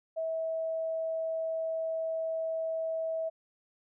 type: tone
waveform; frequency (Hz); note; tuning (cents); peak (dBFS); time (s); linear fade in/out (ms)
sine; 648; E5; -30; -30; 0.16-3.3; 20
effects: none